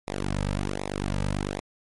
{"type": "tone with flanger", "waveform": "sawtooth", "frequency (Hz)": 48.98, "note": "G1", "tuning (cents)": -1, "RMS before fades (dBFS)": -29, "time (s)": [0.07, 1.6], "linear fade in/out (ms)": 10, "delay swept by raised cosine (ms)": [0.65, 2.85], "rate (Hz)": 1.3, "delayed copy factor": -1, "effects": ["MP3 48 kbps"]}